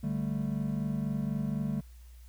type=chord; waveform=triangle; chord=D suspended fourth; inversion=none; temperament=equal; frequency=146.83 / 196 / 220 Hz; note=D3 / G3 / A3; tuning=0 / 0 / 0 cents; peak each=-32 dBFS; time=0.03-1.81 s; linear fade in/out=10 ms; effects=added 60 Hz sine -48 dBFS peak until 2.28 s + white hiss -64 dBFS RMS until 2.28 s

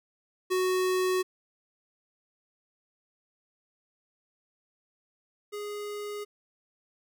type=tone pair in turn; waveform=square; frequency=370 / 414.2 Hz; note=F#4 / G#4; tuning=0 / -5 cents; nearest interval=major second; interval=195 cents; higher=second; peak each=-25 / -35 dBFS; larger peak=first; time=0.5-1.23 / 5.52-6.25 s; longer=neither; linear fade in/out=20 ms; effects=none

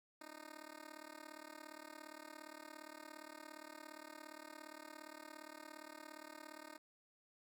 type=tone with amplitude modulation; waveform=10% pulse; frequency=307.7 Hz; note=D#4; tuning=19 cents flat; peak=-40 dBFS; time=0.21-6.78 s; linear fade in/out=5 ms; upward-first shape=sine; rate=37.3 Hz; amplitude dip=95%; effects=none

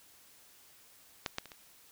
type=clicks; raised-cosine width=0.2 ms; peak=-15 / -16 / -30 / -30 dBFS; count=4; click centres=1.262 / 1.384 / 1.457 / 1.518 s; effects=white hiss -60 dBFS RMS until 1.91 s

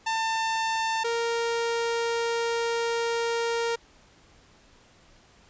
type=tone pair in turn; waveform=sawtooth; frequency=895 / 464.9 Hz; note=A5 / A#4; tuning=+29 / -5 cents; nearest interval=major seventh; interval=1134 cents; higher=first; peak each=-21 dBFS; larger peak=neither; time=0.06-1.04 / 1.04-3.76 s; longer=second; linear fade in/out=10 ms; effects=pink hiss -57 dBFS RMS until 5.49 s + resampled to 16000 Hz

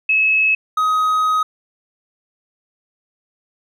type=tone pair in turn; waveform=sine / triangle; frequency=2583 / 1259.8 Hz; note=E7 / D#6; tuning=-36 / +21 cents; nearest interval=octave; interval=1243 cents; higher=first; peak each=-12 dBFS; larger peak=neither; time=0.09-0.55 / 0.77-1.43 s; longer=second; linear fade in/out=5 ms; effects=none

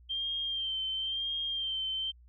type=tone with vibrato; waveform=sine; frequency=3159 Hz; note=G7; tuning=13 cents sharp; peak=-31 dBFS; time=0.09-2.12 s; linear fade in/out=20 ms; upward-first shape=sine; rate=0.97 Hz; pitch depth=40 cents each way; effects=added 60 Hz sine -54 dBFS peak until 2.28 s

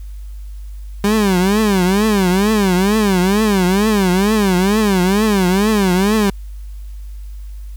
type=tone with vibrato; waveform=30% pulse; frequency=197.9 Hz; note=G3; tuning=17 cents sharp; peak=-9 dBFS; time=1.04-6.3 s; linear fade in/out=2 ms; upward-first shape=triangle; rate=2.2 Hz; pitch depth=210 cents each way; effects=added 50 Hz sine -27 dBFS peak until 7.76 s + white hiss -53 dBFS RMS until 7.76 s

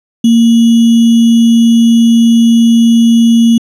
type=tone with sample-and-hold; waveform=sine; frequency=230.8 Hz; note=A#3; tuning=17 cents flat; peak=-3 dBFS; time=0.24-3.58 s; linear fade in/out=5 ms; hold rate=3150 Hz; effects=low-pass 9000 Hz 12 dB/octave

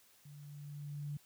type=tone with level ramp; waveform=sine; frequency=145.6 Hz; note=D3; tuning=15 cents flat; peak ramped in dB=-51 to -37 dBFS; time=0.25-1.17 s; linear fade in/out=5 ms; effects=white hiss -66 dBFS RMS until 1.25 s + high-pass 60 Hz 12 dB/octave

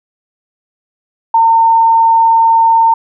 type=tone; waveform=sine; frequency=909 Hz; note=A#5; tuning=44 cents flat; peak=-5 dBFS; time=1.34-2.94 s; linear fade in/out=5 ms; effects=none

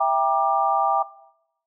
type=chord; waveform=sine; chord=E half-diminished seventh; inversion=none; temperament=just; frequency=659.3 / 791.1 / 949.3 / 1186.7 Hz; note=E5 / G5 / Bb5 / D6; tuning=0 / +16 / +31 / +18 cents; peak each=-25 / -20 / -25 / -23 dBFS; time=0-1.03 s; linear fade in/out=10 ms; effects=noise-tail reverb RT60 0.8 s tail -19 dB re dry

